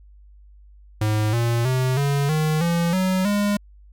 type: tone with pitch steps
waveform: square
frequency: 107.2 / 117.58 / 128.96 / 141.45 / 155.15 / 170.17 / 186.65 / 204.7 Hz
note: A2 / A#2 / C3 / C#3 / D#3 / F3 / F#3 / G#3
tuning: -45 / +15 / -25 / +35 / -5 / -45 / +15 / -25 cents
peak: -19 dBFS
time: 1.01-3.57 s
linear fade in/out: 5 ms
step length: 320 ms
effects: added 50 Hz sine -45 dBFS peak until 3.92 s